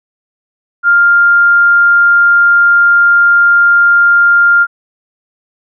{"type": "tone", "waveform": "sine", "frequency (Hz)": 1400, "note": "F6", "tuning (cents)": 4, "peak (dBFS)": -4, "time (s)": [0.83, 4.67], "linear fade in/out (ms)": 50, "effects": []}